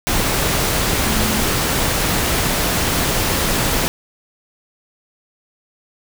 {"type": "tone in noise", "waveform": "sine", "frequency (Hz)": 216.7, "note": "A3", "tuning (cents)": -26, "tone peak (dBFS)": -23, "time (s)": [1.06, 1.41], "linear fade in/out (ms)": 0, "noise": "pink", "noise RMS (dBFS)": -18, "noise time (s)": [0.07, 3.88], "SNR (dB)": -8, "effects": []}